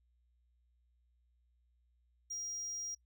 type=tone; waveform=triangle; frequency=5700 Hz; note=F8; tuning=34 cents sharp; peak=-38 dBFS; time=2.3-2.95 s; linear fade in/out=10 ms; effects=noise-tail reverb RT60 0.1 s tail -23 dB re dry + added 60 Hz sine -70 dBFS peak until 3.05 s